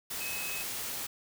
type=tone in noise; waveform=sine; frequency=2567 Hz; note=E7; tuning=47 cents flat; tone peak=-38 dBFS; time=0.2-0.63 s; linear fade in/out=10 ms; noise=white; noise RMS=-37 dBFS; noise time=0.1-1.07 s; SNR=-4 dB; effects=none